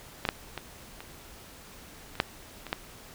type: clicks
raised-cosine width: 0.3 ms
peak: -12 / -8 / -18 / -24 / -28 / -6 / -23 / -11 dBFS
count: 8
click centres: 0.252 / 0.289 / 0.577 / 1.005 / 2.154 / 2.201 / 2.667 / 2.729 s
effects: pink hiss -49 dBFS RMS until 3.14 s